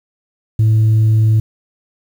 sine tone, 109.6 Hz, A2, 6 cents flat, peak -6 dBFS, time 0.59-1.4 s, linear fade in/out 5 ms, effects tanh soft clip ceiling -7 dBFS + 7-bit

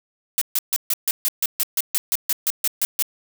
blue noise bursts, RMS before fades -20 dBFS, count 16, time 0.38-3.024 s, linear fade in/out 0 ms, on 34 ms, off 140 ms, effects none

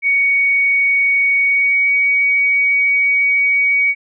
sine tone with pitch glide, 2237 to 2253 Hz, C#7 to C#7, +15 to +28 cents, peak -11 dBFS, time 0.02-3.95 s, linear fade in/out 50 ms, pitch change +13 cents, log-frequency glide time 1.44-1.88 s, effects none

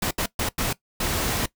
pink noise bursts at uneven times, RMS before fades -25 dBFS, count 5, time 0.02-0.11 / 0.18-0.26 / 0.39-0.49 / 0.58-0.73 / 1-1.46 s, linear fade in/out 5 ms, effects noise-tail reverb RT60 0.1 s tail -19 dB re dry

